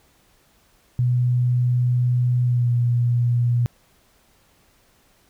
sine tone with pitch glide, 123.47 to 120.44 Hz, B2 to B2, 0 to -43 cents, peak -16 dBFS, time 0.99-3.66 s, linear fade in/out 0 ms, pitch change -43 cents, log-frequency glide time 2.44-2.7 s, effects pink hiss -59 dBFS RMS until 5.29 s

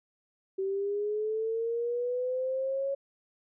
sine linear sweep, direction up, 381.7 to 554.4 Hz, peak -28 dBFS, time 0.58-2.95 s, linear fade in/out 10 ms, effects none

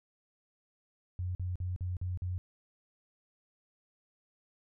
sine tone bursts, 90.5 Hz, F#2, 38 cents flat, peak -32 dBFS, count 6, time 1.19-2.38 s, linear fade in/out 0 ms, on 160 ms, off 46 ms, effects none

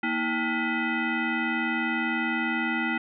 sine tone with frequency modulation, 877 Hz, A5, 6 cents flat, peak -24 dBFS, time 0.03-2.98 s, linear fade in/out 5 ms, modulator 556 Hz, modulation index 2.8, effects none

